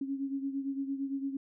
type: beating tone pair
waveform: sine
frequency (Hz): 272.6 / 281.4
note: C#4 / C#4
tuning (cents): -29 / +26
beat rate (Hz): 8.8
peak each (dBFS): -33 / -39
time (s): 0.01-1.37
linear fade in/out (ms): 5
effects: none

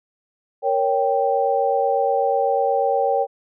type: chord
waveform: sine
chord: G diminished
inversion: first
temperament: equal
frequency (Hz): 466.2 / 554.4 / 784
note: Bb4 / Db5 / G5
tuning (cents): 0 / 0 / 0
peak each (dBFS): -22 / -21 / -20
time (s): 0.62-3.27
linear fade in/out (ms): 50
effects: none

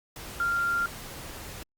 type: tone in noise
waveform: sine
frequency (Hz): 1390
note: F6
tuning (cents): -9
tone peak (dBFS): -24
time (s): 0.4-0.86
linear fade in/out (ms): 2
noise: pink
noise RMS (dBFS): -41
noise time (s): 0.16-1.63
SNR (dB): +14
effects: Opus 48 kbps

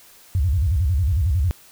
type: tone with vibrato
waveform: sine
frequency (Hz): 79.1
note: D#2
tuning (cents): +29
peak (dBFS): -16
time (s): 0.35-1.51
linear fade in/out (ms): 0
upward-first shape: square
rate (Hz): 11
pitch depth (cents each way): 280
effects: white hiss -49 dBFS RMS until 1.71 s

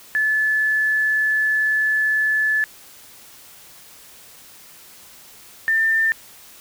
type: tone pair in turn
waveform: sine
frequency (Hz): 1731 / 1793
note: A6 / A6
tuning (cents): -29 / +32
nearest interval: minor second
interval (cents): 61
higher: second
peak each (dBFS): -16 / -15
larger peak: second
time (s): 0.15-2.64 / 5.68-6.12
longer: first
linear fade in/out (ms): 0
effects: white hiss -45 dBFS RMS until 6.6 s

